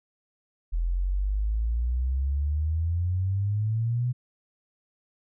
sine exponential sweep, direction up, 41.2 to 125.8 Hz, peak -23 dBFS, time 0.72-4.13 s, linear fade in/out 20 ms, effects none

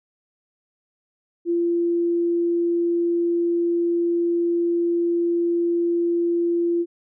sine tone, 342.6 Hz, F4, 33 cents flat, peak -18 dBFS, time 1.45-6.86 s, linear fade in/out 50 ms, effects none

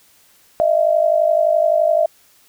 sine tone pair together, 620.3 / 672 Hz, D#5 / E5, -5 / +33 cents, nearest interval minor second, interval 138 cents, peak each -15 dBFS, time 0.6-2.06 s, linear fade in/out 0 ms, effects white hiss -53 dBFS RMS until 2.48 s

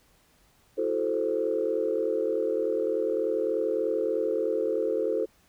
sine chord, F# half-diminished seventh, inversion third, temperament equal, 329.6 / 370 / 440 / 523.3 Hz, E4 / F#4 / A4 / C5, 0 / 0 / 0 / 0 cents, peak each -32 / -32 / -27 / -29 dBFS, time 0.77-5.26 s, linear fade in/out 20 ms, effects tanh soft clip ceiling -15 dBFS + pink hiss -63 dBFS RMS until 5.48 s

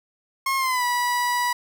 30% pulse tone with pitch glide, 1077 to 976.3 Hz, C6 to B5, +50 to -20 cents, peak -18 dBFS, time 0.46-1.53 s, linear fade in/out 5 ms, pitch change -170 cents, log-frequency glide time 0.57-0.84 s, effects none

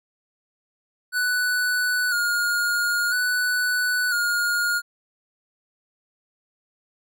square tone with vibrato, 1456 Hz, F#6, 28 cents flat, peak -21 dBFS, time 1.12-4.82 s, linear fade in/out 50 ms, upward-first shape square, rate 0.5 Hz, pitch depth 36 cents each way, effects none

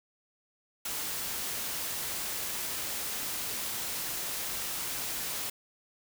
white noise, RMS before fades -35 dBFS, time 0.85-5.5 s, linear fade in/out 5 ms, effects none

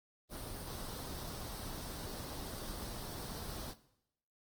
pink noise with comb filter, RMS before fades -44 dBFS, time 0.29-3.75 s, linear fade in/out 50 ms, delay 0.21 ms, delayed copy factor +0.5, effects noise-tail reverb RT60 0.8 s tail -17 dB re dry + Opus 24 kbps

